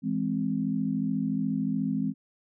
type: chord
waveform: sine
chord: E augmented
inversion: none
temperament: equal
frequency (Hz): 164.81 / 207.7 / 261.6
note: E3 / G#3 / B#3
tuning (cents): 0 / 0 / 0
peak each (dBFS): -32 / -29 / -29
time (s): 0.02-2.14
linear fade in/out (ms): 50
effects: none